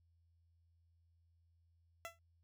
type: tone with exponential decay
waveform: 15% pulse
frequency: 671 Hz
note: E5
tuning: 31 cents sharp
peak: -35 dBFS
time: 2.05-2.19 s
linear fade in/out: 0 ms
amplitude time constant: 29 ms
effects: added 84 Hz sine -70 dBFS peak until 2.43 s